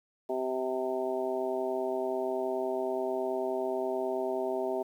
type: harmonic tone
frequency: 129.4 Hz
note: C3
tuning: 19 cents flat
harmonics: 2 / 3 / 4 / 5 / 6 / 7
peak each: -40 / -32 / -44 / -33 / -42 / -41 dBFS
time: 0.29-4.83 s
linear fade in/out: 10 ms
effects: 10-bit